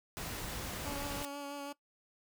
pink noise, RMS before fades -41 dBFS, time 0.17-1.23 s, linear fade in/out 0 ms
15% pulse tone with vibrato, 284.1 Hz, C#4, 43 cents sharp, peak -34 dBFS, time 0.85-1.73 s, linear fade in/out 10 ms, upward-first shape sine, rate 6.1 Hz, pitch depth 19 cents each way
white noise with exponential growth, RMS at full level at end -37 dBFS, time 1.17-1.25 s, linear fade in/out 1 ms, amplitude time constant 16 ms
effects noise-tail reverb RT60 0.1 s tail -19 dB re dry

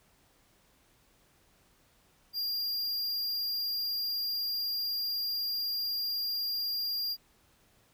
square tone, 4792 Hz, D8, 34 cents sharp, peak -31 dBFS, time 2.33-7.17 s, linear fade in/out 50 ms, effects pink hiss -66 dBFS RMS until 7.93 s

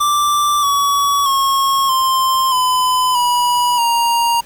square tone with pitch steps, 1174.7 / 1131.4 / 1089.7 / 1049.6 / 1010.9 / 973.6 / 937.8 Hz, D6 / C#6 / C#6 / C6 / B5 / B5 / A#5, 0 / +35 / -30 / +5 / +40 / -25 / +10 cents, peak -13 dBFS, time 0-4.41 s, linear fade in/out 10 ms, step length 630 ms, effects pink hiss -43 dBFS RMS until 4.45 s

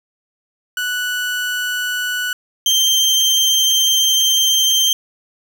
30% pulse tone pair in turn, 1480 / 3147 Hz, F#6 / G7, 0 / +6 cents, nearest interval octave + minor second, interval 1306 cents, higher second, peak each -16 / -9 dBFS, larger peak second, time 0.77-2.33 / 2.66-4.93 s, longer second, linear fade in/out 2 ms, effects none

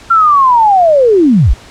sine linear sweep, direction down, 1379 to 30.25 Hz, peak -4 dBFS, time 0.1-1.54 s, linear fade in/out 10 ms, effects pink hiss -36 dBFS RMS until 1.7 s + low-pass 7000 Hz 12 dB/octave

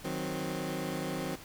20% pulse chord, C diminished, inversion first, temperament equal, 155.56 / 185 / 261.6 Hz, Eb3 / Gb3 / C4, 0 / 0 / 0 cents, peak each -33 dBFS, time 0.04-1.36 s, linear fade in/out 10 ms, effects pink hiss -50 dBFS RMS until 1.44 s

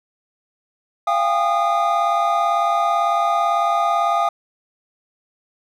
triangle tone cluster, 689 / 771 / 809 / 1229 Hz, F5 / G5 / G#5 / D#6, -24 / -29 / -46 / -22 cents, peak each -18 / -26 / -20 / -18 dBFS, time 1.07-4.29 s, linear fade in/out 5 ms, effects none

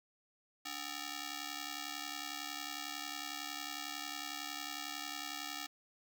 5% pulse ring-modulated tone, 513 Hz, C5, 34 cents flat, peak -26 dBFS, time 0.65-5.67 s, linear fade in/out 10 ms, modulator 221 Hz, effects none

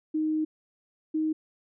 sine tone pair in turn, 311.1 / 312.9 Hz, D#4 / D#4, 0 / +10 cents, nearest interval unison, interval 10 cents, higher second, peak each -24 dBFS, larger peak neither, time 0.14-0.45 / 1.14-1.33 s, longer first, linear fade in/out 10 ms, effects none

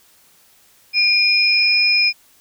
sine tone pair together, 2412 / 5111 Hz, D7 / D#8, +46 / +46 cents, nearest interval octave + minor second, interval 1300 cents, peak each -15 dBFS, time 0.93-2.13 s, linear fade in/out 50 ms, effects white hiss -53 dBFS RMS until 2.4 s

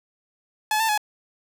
sawtooth tone with pitch steps, 857 / 891 / 845 Hz, A5 / A5 / G#5, -46 / +22 / +30 cents, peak -16 dBFS, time 0.71-0.977 s, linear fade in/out 2 ms, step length 89 ms, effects none

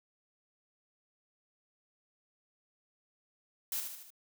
blue noise with echo, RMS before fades -35 dBFS, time 3.72-3.8 s, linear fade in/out 2 ms, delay 76 ms, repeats 4, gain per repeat -5 dB, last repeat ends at 4.104 s, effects none

